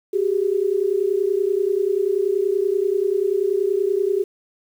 sine tone pair together, 378.9 / 409.3 Hz, F#4 / G#4, +41 / -25 cents, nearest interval minor second, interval 134 cents, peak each -20 dBFS, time 0.13-4.24 s, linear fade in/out 10 ms, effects 8-bit

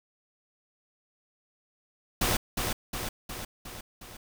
pink noise with echo, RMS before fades -26 dBFS, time 2.21-2.37 s, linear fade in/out 5 ms, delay 360 ms, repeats 5, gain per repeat -4 dB, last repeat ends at 4.17 s, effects none

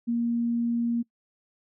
sine tone, 235.1 Hz, A#3, 15 cents sharp, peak -23 dBFS, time 0.07-1.03 s, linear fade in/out 20 ms, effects noise-tail reverb RT60 0.1 s tail -23 dB re dry

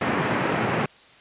pink band-pass noise, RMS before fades -24 dBFS, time 0.01-0.86 s, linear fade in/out 5 ms, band 130 to 2400 Hz, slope 24 dB/octave, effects white hiss -51 dBFS RMS until 1.2 s + resampled to 8000 Hz

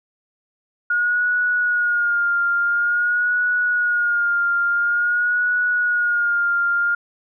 sine tone with vibrato, 1432 Hz, F6, 43 cents sharp, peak -16 dBFS, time 0.9-6.95 s, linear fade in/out 5 ms, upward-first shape sine, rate 0.48 Hz, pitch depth 42 cents each way, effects none

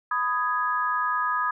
sine chord, G# minor, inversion first, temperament just, 996.7 / 1245.9 / 1661.2 Hz, B5 / D#6 / G#6, +16 / +2 / 0 cents, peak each -28 / -25 / -29 dBFS, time 0.11-1.51 s, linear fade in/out 5 ms, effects none

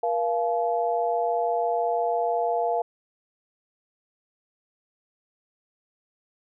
sine tone cluster, 476.9 / 691 / 857 Hz, A#4 / F5 / A5, +39 / -19 / -46 cents, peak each -27 / -24 / -30 dBFS, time 0.03-2.82 s, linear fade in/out 5 ms, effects none

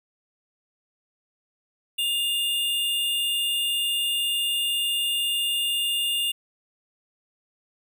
square tone pair together, 2818 / 3524 Hz, F7 / A7, +15 / +2 cents, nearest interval major third, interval 387 cents, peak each -24 / -32 dBFS, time 1.98-6.32 s, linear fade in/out 10 ms, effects none

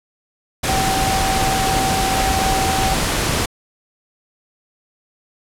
sine tone in noise, 768 Hz, G5, 36 cents flat, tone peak -19 dBFS, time 0.68-2.95 s, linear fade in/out 10 ms, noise pink, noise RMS -19 dBFS, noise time 0.63-3.46 s, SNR -3 dB, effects low-pass 11000 Hz 12 dB/octave

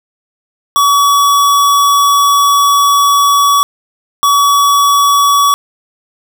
square tone pair in turn, 1135 / 1135 Hz, C#6 / C#6, +41 / +41 cents, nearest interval unison, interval 0 cents, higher neither, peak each -7 dBFS, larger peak neither, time 0.76-3.63 / 4.23-5.54 s, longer first, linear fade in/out 0 ms, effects none

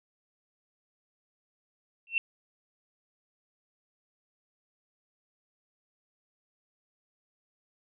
sine tone with exponential growth, 2700 Hz, E7, 41 cents sharp, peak -19 dBFS, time 2.07-2.18 s, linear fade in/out 1 ms, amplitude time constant 23 ms, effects none

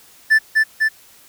triangle tone with echo, 1760 Hz, A6, in tune, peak -7 dBFS, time 0.3-0.39 s, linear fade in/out 20 ms, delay 250 ms, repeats 2, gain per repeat -2 dB, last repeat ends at 0.89 s, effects white hiss -48 dBFS RMS until 1.28 s

